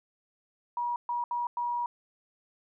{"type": "tone bursts at uneven times", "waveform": "sine", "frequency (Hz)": 960, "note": "B5", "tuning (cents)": -49, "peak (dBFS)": -28, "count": 4, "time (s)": [[0.77, 0.96], [1.09, 1.24], [1.31, 1.47], [1.57, 1.86]], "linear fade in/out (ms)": 2, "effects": []}